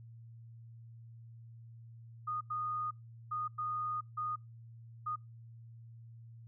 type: tone bursts at uneven times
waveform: sine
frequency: 1233 Hz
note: D#6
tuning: 16 cents flat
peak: -34 dBFS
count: 6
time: 2.27-2.41 / 2.5-2.91 / 3.31-3.48 / 3.58-4.01 / 4.17-4.36 / 5.06-5.16 s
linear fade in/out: 10 ms
effects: noise-tail reverb RT60 0.2 s tail -26 dB re dry + added 115 Hz sine -50 dBFS peak until 6.47 s